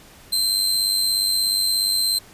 sawtooth tone with amplitude modulation, 4116 Hz, C8, 29 cents flat, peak -13 dBFS, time 0.32-2.19 s, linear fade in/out 10 ms, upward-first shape sine, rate 96.9 Hz, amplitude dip 50%, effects pink hiss -47 dBFS RMS until 2.33 s + resampled to 32000 Hz

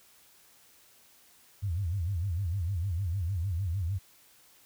sine tone with vibrato, 90.7 Hz, F#2, 34 cents flat, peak -28 dBFS, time 1.62-3.99 s, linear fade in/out 20 ms, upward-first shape sine, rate 6.6 Hz, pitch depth 210 cents each way, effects white hiss -60 dBFS RMS until 4.65 s

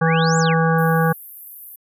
harmonic tone, 163.2 Hz, E3, 17 cents flat, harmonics 1 / 3 / 5 / 7 / 9 / 10, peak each -16 / -21 / -23 / -24 / -26 / -26 dBFS, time 0.01-1.13 s, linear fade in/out 10 ms
sine exponential two-way sweep, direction up then down, 1368 to 7902 to 1368 Hz, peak -25 dBFS, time 0.02-0.57 s, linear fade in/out 50 ms, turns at 0.38 s
pink high-pass noise, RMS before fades -34 dBFS, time 0.78-1.76 s, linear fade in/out 5 ms, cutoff 12000 Hz, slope 48 dB/octave
effects resampled to 32000 Hz

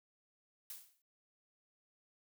blue noise with exponential decay, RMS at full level -44 dBFS, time 0.7-1.02 s, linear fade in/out 2 ms, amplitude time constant 68 ms, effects none

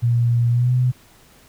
sine tone with pitch glide, 118.8 to 125.86 Hz, A#2 to B2, +33 to +33 cents, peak -14 dBFS, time 0.02-0.92 s, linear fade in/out 20 ms, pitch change +100 cents, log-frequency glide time 0.5-0.73 s, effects pink hiss -51 dBFS RMS until 1.48 s

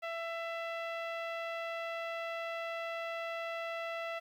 sawtooth tone with low-pass filter, 667 Hz, E5, 20 cents sharp, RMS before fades -39 dBFS, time 0.02-4.2 s, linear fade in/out 20 ms, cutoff 2600 Hz, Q 1.8, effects 11-bit

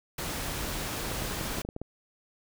pink noise, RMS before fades -34 dBFS, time 0.18-1.62 s, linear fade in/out 5 ms
clicks, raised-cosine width 2 ms, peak -23 dBFS, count 8, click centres 1.115 / 1.223 / 1.411 / 1.585 / 1.65 / 1.689 / 1.764 / 1.816 s
effects none

